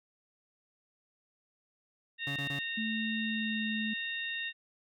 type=harmonic tone; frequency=921 Hz; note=A#5; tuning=21 cents flat; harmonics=2 / 3 / 4; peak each=-37 / -39 / -40 dBFS; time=2.18-4.53 s; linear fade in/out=50 ms
type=tone bursts; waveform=30% pulse; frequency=140.9 Hz; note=C#3; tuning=29 cents sharp; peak=-34 dBFS; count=3; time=2.27-2.59 s; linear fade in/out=2 ms; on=90 ms; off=25 ms
type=tone with pitch glide; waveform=sine; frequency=220 to 217 Hz; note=A3 to A3; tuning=0 to -24 cents; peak=-33 dBFS; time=2.77-3.94 s; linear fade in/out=10 ms; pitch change=-24 cents; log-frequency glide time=3.21-3.62 s
effects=none